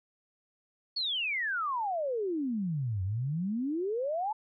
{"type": "exponential two-way sweep", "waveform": "sine", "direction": "down then up", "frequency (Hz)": [4500, 90.3, 889], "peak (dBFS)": -29, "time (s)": [0.96, 4.33], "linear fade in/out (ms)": 10, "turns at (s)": 3.03, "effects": []}